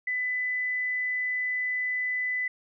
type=tone; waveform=sine; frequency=2000 Hz; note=B6; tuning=21 cents sharp; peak=-26 dBFS; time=0.07-2.48 s; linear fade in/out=5 ms; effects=none